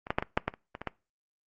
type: clicks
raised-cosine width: 0.5 ms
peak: -25 / -12 / -9 / -16 / -8 / -12 / -29 / -23 / -22 / -15 dBFS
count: 10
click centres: 0.069 / 0.105 / 0.185 / 0.225 / 0.375 / 0.48 / 0.539 / 0.751 / 0.816 / 0.873 s
effects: noise-tail reverb RT60 0.3 s tail -23 dB re dry + Opus 32 kbps